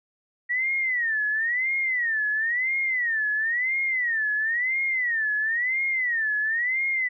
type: tone with vibrato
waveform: sine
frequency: 1909 Hz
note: A#6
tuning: 41 cents sharp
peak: -22 dBFS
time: 0.49-7.09 s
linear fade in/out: 20 ms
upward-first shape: sine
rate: 0.98 Hz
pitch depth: 200 cents each way
effects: none